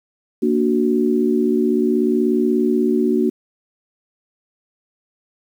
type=chord; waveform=sine; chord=Bb augmented; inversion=none; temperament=equal; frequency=233.1 / 293.7 / 370 Hz; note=Bb3 / D4 / F#4; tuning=0 / 0 / 0 cents; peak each=-18 / -20 / -18 dBFS; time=0.42-3.3 s; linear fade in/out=10 ms; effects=8-bit